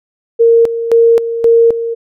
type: tone with tremolo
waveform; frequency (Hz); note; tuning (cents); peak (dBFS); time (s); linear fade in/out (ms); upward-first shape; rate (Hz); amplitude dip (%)
sine; 462.1; A#4; -15; -4; 0.39-1.95; 20; square; 1.9; 70
effects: none